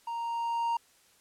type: tone with level ramp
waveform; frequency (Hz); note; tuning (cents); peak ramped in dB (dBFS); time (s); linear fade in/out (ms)
triangle; 931; A#5; -2; -31 to -24; 0.07-0.77; 5
effects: white hiss -63 dBFS RMS until 1.2 s + low-pass 11000 Hz 12 dB/octave